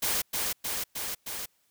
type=noise with echo; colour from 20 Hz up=white; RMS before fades=-28 dBFS; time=0.02-0.22 s; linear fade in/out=10 ms; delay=310 ms; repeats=4; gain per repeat=-2 dB; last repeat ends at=1.46 s; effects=white hiss -70 dBFS RMS until 1.7 s